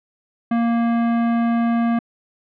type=tone with hard clipping; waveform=sine; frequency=233.1 Hz; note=A#3; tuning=in tune; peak=-18 dBFS; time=0.51-1.99 s; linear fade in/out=5 ms; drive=18 dB; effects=low-pass 2000 Hz 12 dB/octave